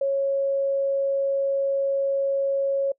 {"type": "tone", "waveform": "sine", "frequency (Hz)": 550, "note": "C#5", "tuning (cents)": -14, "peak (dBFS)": -20, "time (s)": [0.01, 2.92], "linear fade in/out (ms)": 5, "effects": ["noise-tail reverb RT60 0.1 s tail -24 dB re dry"]}